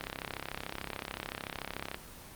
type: click train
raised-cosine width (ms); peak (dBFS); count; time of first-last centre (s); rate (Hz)
0.3; -19; 66; 0.01-1.945; 33.6
effects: pink hiss -49 dBFS RMS until 2.35 s + Opus 24 kbps